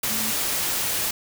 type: tone in noise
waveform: sine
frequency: 220.3 Hz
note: A3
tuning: 2 cents sharp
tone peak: -33 dBFS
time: 0.1-0.31 s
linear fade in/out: 5 ms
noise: white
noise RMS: -25 dBFS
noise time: 0.03-1.11 s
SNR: -11 dB
effects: none